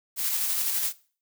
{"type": "noise with tremolo", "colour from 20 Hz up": "blue", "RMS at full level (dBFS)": -26, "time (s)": [0.16, 0.93], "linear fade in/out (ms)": 50, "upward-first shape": "square", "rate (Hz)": 12, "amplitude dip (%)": 25, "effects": ["noise-tail reverb RT60 0.4 s tail -19 dB re dry"]}